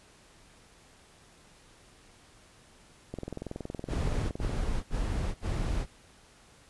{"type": "click train", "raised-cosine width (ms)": 2, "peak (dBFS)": -23, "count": 30, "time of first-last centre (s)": [3.14, 4.495], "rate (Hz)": 21.4}
{"type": "noise bursts", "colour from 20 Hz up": "brown", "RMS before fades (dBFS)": -30, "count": 4, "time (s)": [3.87, 5.862], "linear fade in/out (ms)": 50, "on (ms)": 450, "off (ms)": 64}
{"effects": ["pink hiss -58 dBFS RMS until 6.69 s", "resampled to 24000 Hz"]}